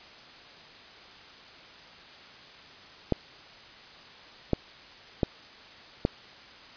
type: clicks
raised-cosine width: 2 ms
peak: -9 dBFS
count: 4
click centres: 3.123 / 4.533 / 5.232 / 6.051 s
effects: white hiss -49 dBFS RMS until 6.76 s + resampled to 11025 Hz